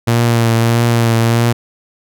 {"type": "tone with vibrato", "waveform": "sawtooth", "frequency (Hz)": 116.4, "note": "A#2", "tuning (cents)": -2, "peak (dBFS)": -6, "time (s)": [0.07, 1.53], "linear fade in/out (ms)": 10, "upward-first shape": "triangle", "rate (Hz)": 1.6, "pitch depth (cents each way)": 32, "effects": []}